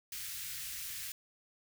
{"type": "band-stop noise", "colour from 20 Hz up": "white", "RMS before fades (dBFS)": -42, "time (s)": [0.12, 1.12], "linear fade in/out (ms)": 2, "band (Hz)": [140, 1600], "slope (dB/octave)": 24, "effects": []}